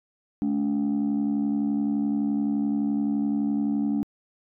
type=tone pair together; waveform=sine; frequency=214 / 285.7 Hz; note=A3 / D4; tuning=-48 / -48 cents; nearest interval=perfect fourth; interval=500 cents; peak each=-23 / -23 dBFS; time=0.42-4.03 s; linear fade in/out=0 ms; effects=tanh soft clip ceiling -19 dBFS